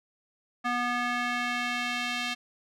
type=tone with band-pass filter sweep; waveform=square; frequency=243.4 Hz; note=B3; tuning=25 cents flat; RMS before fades=-30 dBFS; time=0.64-2.35 s; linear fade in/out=20 ms; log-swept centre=1400 to 3000 Hz; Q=1.4; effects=none